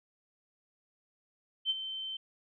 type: tone with ADSR envelope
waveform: sine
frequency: 3095 Hz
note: G7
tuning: 23 cents flat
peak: -25 dBFS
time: 1.65-2.17 s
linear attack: 50 ms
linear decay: 31 ms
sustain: -11 dB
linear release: 6 ms
effects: none